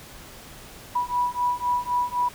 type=beating tone pair; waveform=sine; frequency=978 / 981.9 Hz; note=B5 / B5; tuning=-17 / -10 cents; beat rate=3.9 Hz; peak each=-25 dBFS; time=0.95-2.29 s; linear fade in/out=10 ms; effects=pink hiss -44 dBFS RMS until 2.34 s